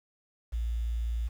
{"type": "tone with quantisation", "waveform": "sine", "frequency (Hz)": 57.5, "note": "A#1", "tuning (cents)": -23, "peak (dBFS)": -28, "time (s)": [0.52, 1.29], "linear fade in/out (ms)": 20, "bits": 9, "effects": []}